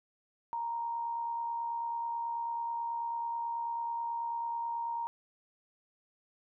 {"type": "tone with amplitude modulation", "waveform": "sine", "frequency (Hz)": 932.3, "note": "A#5", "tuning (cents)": 0, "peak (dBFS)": -31, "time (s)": [0.53, 5.07], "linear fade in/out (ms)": 0, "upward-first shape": "sine", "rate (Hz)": 69.2, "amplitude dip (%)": 35, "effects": []}